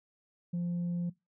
sine tone, 174.1 Hz, F3, 5 cents flat, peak -28 dBFS, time 0.53-1.1 s, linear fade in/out 10 ms, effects noise-tail reverb RT60 0.2 s tail -21 dB re dry + tanh soft clip ceiling -29 dBFS

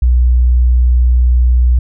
sine tone, 61.3 Hz, B1, 12 cents flat, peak -6 dBFS, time 0.02-1.79 s, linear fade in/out 5 ms, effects none

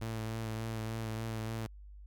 sawtooth tone with vibrato, 111.7 Hz, A2, 27 cents sharp, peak -32 dBFS, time 0.01-1.67 s, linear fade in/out 10 ms, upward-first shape sine, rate 3.4 Hz, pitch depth 25 cents each way, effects added 50 Hz sine -48 dBFS peak until 2.06 s

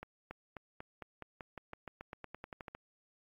accelerating click train, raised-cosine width 0.5 ms, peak -29 dBFS, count 19, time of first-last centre 0.03-2.75 s, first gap 280 ms, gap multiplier 0.92, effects AAC 48 kbps

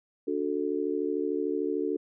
sine chord, D major, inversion none, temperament just, 293.7 / 367.1 / 440.5 Hz, D4 / F#4 / A4, 0 / -14 / +2 cents, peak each -31 / -31 / -31 dBFS, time 0.27-1.97 s, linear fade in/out 10 ms, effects none

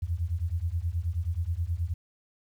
sine beating tone pair, 80.3 / 89.7 Hz, E2 / F2, -45 / +47 cents, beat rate 9.4 Hz, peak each -30 dBFS, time 0.02-1.94 s, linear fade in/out 10 ms, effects 10-bit

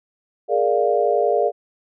sine chord, Bb dominant seventh, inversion third, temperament equal, 415.3 / 466.2 / 587.3 / 698.5 Hz, Ab4 / Bb4 / D5 / F5, 0 / 0 / 0 / 0 cents, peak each -21 dBFS, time 0.48-1.52 s, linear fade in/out 50 ms, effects none

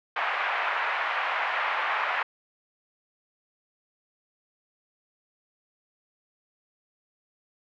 pink band-pass noise, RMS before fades -28 dBFS, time 0.16-2.23 s, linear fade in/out 5 ms, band 780 to 2400 Hz, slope 24 dB/octave, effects none

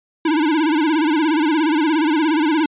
square tone with vibrato, 311.1 Hz, D#4, in tune, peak -15 dBFS, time 0.25-2.66 s, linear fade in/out 5 ms, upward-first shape sine, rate 17 Hz, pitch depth 120 cents each way, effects resampled to 8000 Hz

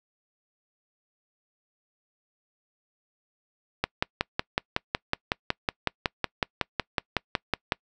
click train, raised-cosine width 0.3 ms, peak -7 dBFS, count 22, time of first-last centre 3.84-7.722 s, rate 5.41 Hz, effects noise-tail reverb RT60 0.1 s tail -26 dB re dry

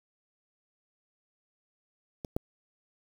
clicks, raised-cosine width 2 ms, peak -24 / -15 dBFS, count 2, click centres 2.248 / 2.365 s, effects 7-bit

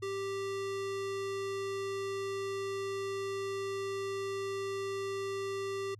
square tone, 392 Hz, G4, in tune, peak -35 dBFS, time 0.02-5.95 s, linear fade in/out 10 ms, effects added 105 Hz sine -51 dBFS peak until 5.99 s + low-pass 8000 Hz 12 dB/octave

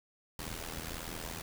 pink noise with amplitude modulation, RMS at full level -38 dBFS, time 0.39-1.42 s, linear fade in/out 2 ms, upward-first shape sine, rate 81.6 Hz, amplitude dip 80%, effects none

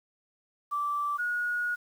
sine tone pair in turn, 1166 / 1449.4 Hz, D6 / F#6, -13 / -36 cents, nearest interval major third, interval 377 cents, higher second, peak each -27 dBFS, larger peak neither, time 0.71-1.18 / 1.18-1.76 s, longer second, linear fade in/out 20 ms, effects 9-bit

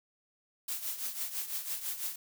blue noise with tremolo, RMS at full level -34 dBFS, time 0.68-2.16 s, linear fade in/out 5 ms, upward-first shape triangle, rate 6 Hz, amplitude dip 75%, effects none

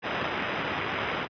white noise with sample-and-hold, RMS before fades -30 dBFS, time 0.02-1.28 s, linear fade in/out 50 ms, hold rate 4410 Hz, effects high-pass 100 Hz 12 dB/octave + resampled to 11025 Hz

